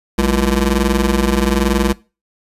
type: ring-modulated tone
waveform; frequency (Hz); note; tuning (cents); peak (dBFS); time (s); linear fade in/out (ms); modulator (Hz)
20% pulse; 135.7; C#3; -36; -5; 0.18-1.93; 5; 78.4
effects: noise-tail reverb RT60 0.3 s tail -21 dB re dry + resampled to 32000 Hz